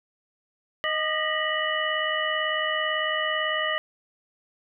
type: tone cluster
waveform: sine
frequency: 623 / 1218 / 1866 / 1944 / 2954 Hz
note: D#5 / D#6 / A#6 / B6 / F#7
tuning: +2 / -37 / +1 / -28 / -3 cents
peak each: -30 dBFS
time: 0.84-3.78 s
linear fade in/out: 0 ms
effects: none